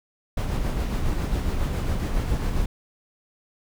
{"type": "noise with tremolo", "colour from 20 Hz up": "brown", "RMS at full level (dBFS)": -23, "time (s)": [0.37, 2.66], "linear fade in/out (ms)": 5, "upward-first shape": "sine", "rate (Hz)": 7.3, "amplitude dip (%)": 35, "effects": []}